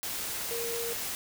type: tone in noise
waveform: sine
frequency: 466.2 Hz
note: A#4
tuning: in tune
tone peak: -34 dBFS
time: 0.51-0.93 s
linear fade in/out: 0 ms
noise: white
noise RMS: -35 dBFS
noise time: 0.03-1.15 s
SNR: -2 dB
effects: none